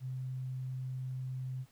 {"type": "tone", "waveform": "sine", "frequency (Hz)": 129.3, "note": "C3", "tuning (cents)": -20, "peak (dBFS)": -36, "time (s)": [0, 1.66], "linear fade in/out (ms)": 50, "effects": ["pink hiss -67 dBFS RMS until 1.71 s"]}